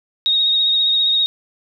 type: tone with vibrato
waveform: sine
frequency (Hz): 3745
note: A#7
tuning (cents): +7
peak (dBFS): -13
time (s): 0.26-1.26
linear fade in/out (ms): 0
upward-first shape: triangle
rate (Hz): 15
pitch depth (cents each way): 31
effects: none